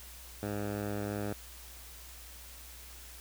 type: tone with low-pass filter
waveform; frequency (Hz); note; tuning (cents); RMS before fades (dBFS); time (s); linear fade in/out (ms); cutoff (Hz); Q
10% pulse; 103; G#2; -14; -36; 0.43-1.33; 0; 1700; 0.68
effects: added 60 Hz sine -51 dBFS peak until 3.2 s + white hiss -51 dBFS RMS until 3.2 s